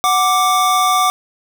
square tone pair together, 740 / 1174.7 Hz, F#5 / D6, 0 / 0 cents, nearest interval minor sixth, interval 800 cents, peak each -17 / -14 dBFS, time 0.04-1.1 s, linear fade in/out 0 ms, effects none

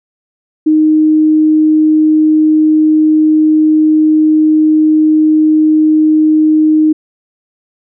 sine tone, 310 Hz, D#4, 6 cents flat, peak -5 dBFS, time 0.66-6.93 s, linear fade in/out 10 ms, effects none

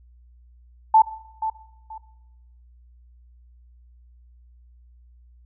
sine tone with echo, 880 Hz, A5, in tune, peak -10 dBFS, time 0.94-1.02 s, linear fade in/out 5 ms, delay 480 ms, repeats 2, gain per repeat -12 dB, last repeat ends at 1.98 s, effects noise-tail reverb RT60 0.9 s tail -17 dB re dry + added 60 Hz sine -49 dBFS peak until 5.45 s

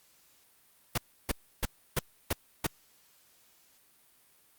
pink noise bursts, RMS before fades -28 dBFS, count 6, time 0.95-2.668 s, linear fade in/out 5 ms, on 28 ms, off 310 ms, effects white hiss -64 dBFS RMS until 4.58 s + Opus 48 kbps

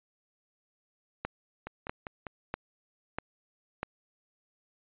two click trains, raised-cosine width 0.5 ms, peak -17 / -23 dBFS, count 5 / 4, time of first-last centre 1.25-3.831 / 1.67-2.268 s, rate 1.55 / 5.02 Hz, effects resampled to 8000 Hz

